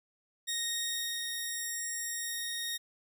15% pulse tone pair together, 1864.7 / 3729 Hz, A#6 / A#7, 0 / 0 cents, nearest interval octave, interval 1200 cents, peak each -31 / -29 dBFS, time 0.47-2.78 s, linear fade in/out 20 ms, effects none

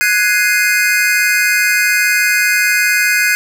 square chord, Ab dominant seventh, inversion third, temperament equal, 1480 / 1661.2 / 2093 / 2489 Hz, Gb6 / Ab6 / C7 / Eb7, 0 / 0 / 0 / 0 cents, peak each -17 dBFS, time 0.01-3.35 s, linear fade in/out 0 ms, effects none

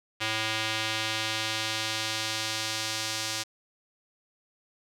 square tone with band-pass filter sweep, 110 Hz, A2, in tune, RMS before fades -31 dBFS, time 0.2-3.44 s, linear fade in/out 20 ms, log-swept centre 3000 to 5400 Hz, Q 1.2, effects none

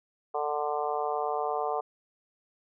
harmonic tone, 148.5 Hz, D3, 20 cents sharp, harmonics 3 / 4 / 5 / 6 / 7 / 8, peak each -33 / -36 / -31 / -38 / -36 / -39 dBFS, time 0.34-1.81 s, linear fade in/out 10 ms, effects none

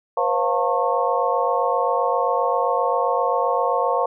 sine tone cluster, 490.4 / 538 / 703 / 901 / 1091 Hz, B4 / C5 / F5 / A5 / C#6, -12 / +48 / +11 / +41 / -28 cents, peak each -24 dBFS, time 0.17-4.06 s, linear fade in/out 5 ms, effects none

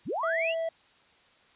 sine linear sweep, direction up, 75.7 to 3000 Hz, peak -28 dBFS, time 0.05-0.55 s, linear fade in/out 50 ms
triangle tone, 656 Hz, E5, 9 cents flat, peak -26 dBFS, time 0.23-0.69 s, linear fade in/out 5 ms
effects white hiss -61 dBFS RMS until 1.55 s + resampled to 8000 Hz

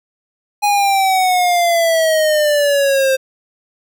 square exponential sweep, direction down, 830.6 to 525 Hz, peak -12 dBFS, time 0.62-3.17 s, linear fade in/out 20 ms, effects none

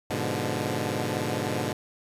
10% pulse chord, G# diminished seventh, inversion none, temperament equal, 103.83 / 123.47 / 146.83 / 174.61 Hz, G#2 / B2 / D3 / F3, 0 / 0 / 0 / 0 cents, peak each -23 / -23 / -24 / -29 dBFS, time 0.1-1.73 s, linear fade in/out 5 ms, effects resampled to 32000 Hz

